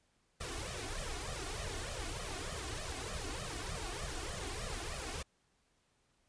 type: noise with flanger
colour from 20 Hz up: pink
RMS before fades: -41 dBFS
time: 0.4-5.23 s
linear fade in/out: 10 ms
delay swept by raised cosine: 1.6 to 2.8 ms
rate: 3.3 Hz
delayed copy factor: +0.95
effects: pink hiss -75 dBFS RMS until 6.28 s + resampled to 22050 Hz